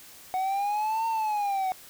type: linear two-way sweep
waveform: triangle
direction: up then down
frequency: 740 to 912 to 740 Hz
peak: -23 dBFS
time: 0.34-1.72 s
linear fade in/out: 0 ms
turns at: 1.07 s
effects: white hiss -49 dBFS RMS until 1.89 s